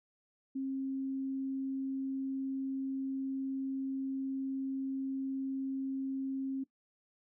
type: tone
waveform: sine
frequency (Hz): 268.1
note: C4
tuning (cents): +42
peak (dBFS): -33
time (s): 0.55-6.64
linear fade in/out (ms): 10
effects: noise-tail reverb RT60 0.1 s tail -18 dB re dry